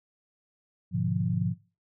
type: chord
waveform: sine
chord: G# diminished seventh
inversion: none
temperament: equal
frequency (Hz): 103.83 / 123.47 / 146.83 / 174.61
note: G#2 / B2 / D3 / F3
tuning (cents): 0 / 0 / 0 / 0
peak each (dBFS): -31 / -32 / -32 / -28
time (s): 0.91-1.55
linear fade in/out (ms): 50
effects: noise-tail reverb RT60 0.3 s tail -18 dB re dry